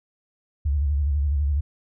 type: tone with vibrato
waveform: sine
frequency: 71.9 Hz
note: D2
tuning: 36 cents flat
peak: -19 dBFS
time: 0.65-1.61 s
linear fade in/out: 10 ms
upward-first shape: square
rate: 12 Hz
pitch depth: 83 cents each way
effects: none